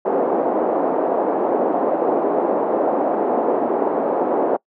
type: band-pass noise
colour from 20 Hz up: white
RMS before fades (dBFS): -19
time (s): 0.05-4.57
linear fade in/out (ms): 10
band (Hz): 280 to 740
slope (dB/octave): 24
effects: noise-tail reverb RT60 0.1 s tail -25 dB re dry